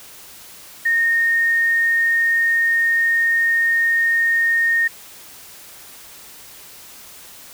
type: tone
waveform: sine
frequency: 1843 Hz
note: A#6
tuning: 20 cents flat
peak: -14 dBFS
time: 0.85-4.88 s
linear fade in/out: 10 ms
effects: white hiss -41 dBFS RMS until 7.53 s